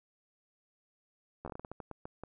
slowing click train, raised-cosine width 1 ms, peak -28 dBFS, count 13, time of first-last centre 1.45-2.236 s, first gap 12 ms, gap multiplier 1.28, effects none

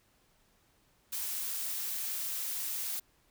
blue noise, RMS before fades -36 dBFS, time 1.12-3 s, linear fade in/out 10 ms, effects pink hiss -69 dBFS RMS until 3.3 s

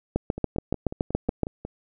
two click trains, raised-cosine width 2 ms, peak -9 / -19 dBFS, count 10 / 8, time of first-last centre 0.16-1.433 / 0.38-1.65 s, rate 7.07 / 5.51 Hz, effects none

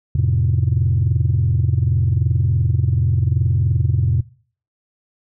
sine chord, F major, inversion none, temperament equal, 87.31 / 110 / 130.81 Hz, F2 / A2 / C3, 0 / 0 / 0 cents, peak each -17 dBFS, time 0.15-4.21 s, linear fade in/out 5 ms, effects noise-tail reverb RT60 0.5 s tail -22 dB re dry + tanh soft clip ceiling -8 dBFS

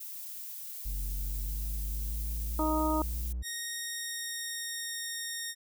violet noise, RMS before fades -42 dBFS, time 0-3.33 s, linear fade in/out 10 ms
triangle linear sweep, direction up, 46.25 to 61.1 Hz, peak -30 dBFS, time 0.85-3.43 s, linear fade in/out 10 ms
harmonic tone, 311.1 Hz, D#4, in tune, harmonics 1 / 2 / 3 / 4, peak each -30 / -34 / -33 / -35 dBFS, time 2.59-3.02 s, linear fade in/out 2 ms
10% pulse tone with pitch glide, 1864.7 to 1851.8 Hz, A#6 to A#6, 0 to -12 cents, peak -26 dBFS, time 3.42-5.55 s, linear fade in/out 50 ms, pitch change -12 cents, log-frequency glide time 3.76-5.12 s
effects none

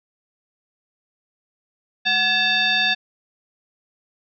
sine tone with frequency modulation, 2659 Hz, E7, 14 cents sharp, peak -16 dBFS, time 2.05-2.95 s, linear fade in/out 20 ms, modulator 956 Hz, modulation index 1.6, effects none

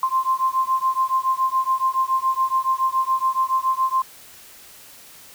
sine beating tone pair, 1046.5 / 1053.6 Hz, C6 / C6, 0 / +12 cents, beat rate 7.1 Hz, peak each -21 dBFS, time 0.03-4.02 s, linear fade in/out 2 ms, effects white hiss -45 dBFS RMS until 5.34 s

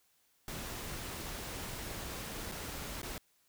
pink noise with dropouts, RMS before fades -42 dBFS, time 0.48-3.18 s, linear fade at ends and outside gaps 1 ms, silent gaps 2.515-2.52 / 3.017-3.03 s, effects white hiss -72 dBFS RMS until 3.48 s

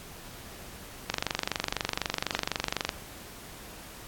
click train, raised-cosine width 0.2 ms, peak -9 dBFS, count 44, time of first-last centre 1.1-2.892 s, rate 24 Hz, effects pink hiss -46 dBFS RMS until 4.07 s + AAC 64 kbps

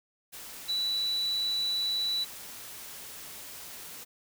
sine tone in noise, 3951 Hz, B7, in tune, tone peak -27 dBFS, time 0.68-2.25 s, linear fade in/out 20 ms, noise white, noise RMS -44 dBFS, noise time 0.32-4.05 s, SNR +14 dB, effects none

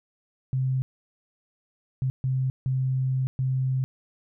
sine tone bursts at uneven times, 130.81 Hz, C3, in tune, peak -22 dBFS, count 5, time 0.53-0.82 / 2.02-2.1 / 2.24-2.5 / 2.66-3.27 / 3.39-3.84 s, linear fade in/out 0 ms, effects none

